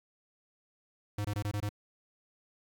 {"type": "tone bursts", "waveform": "square", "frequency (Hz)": 103.4, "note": "G#2", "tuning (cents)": -7, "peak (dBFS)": -32, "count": 6, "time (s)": [1.18, 1.692], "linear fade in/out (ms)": 5, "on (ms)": 67, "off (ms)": 22, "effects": ["10-bit"]}